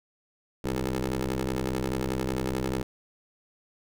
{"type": "ring-modulated tone", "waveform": "15% pulse", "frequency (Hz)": 64.9, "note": "C2", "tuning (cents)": -13, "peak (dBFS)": -18, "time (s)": [0.64, 2.83], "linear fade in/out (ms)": 5, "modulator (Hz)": 254, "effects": []}